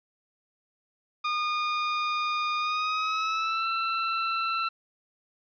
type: tone with pitch glide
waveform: sawtooth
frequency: 1221 to 1339.2 Hz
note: D#6 to E6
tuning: -33 to +27 cents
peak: -22 dBFS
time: 1.24-4.69 s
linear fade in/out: 10 ms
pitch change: +160 cents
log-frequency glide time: 2.58-3.67 s
effects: resampled to 11025 Hz + 10-bit